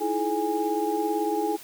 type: tone cluster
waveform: sine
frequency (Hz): 318 / 336 / 425.6 / 822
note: D#4 / E4 / G#4 / G#5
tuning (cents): +38 / +33 / +42 / -18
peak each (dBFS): -30 / -30 / -28 / -28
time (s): 0-1.57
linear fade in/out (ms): 20
effects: white hiss -45 dBFS RMS until 1.63 s + high-pass 60 Hz 12 dB/octave